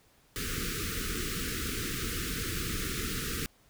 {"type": "band-stop noise", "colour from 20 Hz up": "pink", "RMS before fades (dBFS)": -34, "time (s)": [0.36, 3.46], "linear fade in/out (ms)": 0, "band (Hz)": [480, 1200], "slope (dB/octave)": 96, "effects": ["pink hiss -64 dBFS RMS until 3.69 s"]}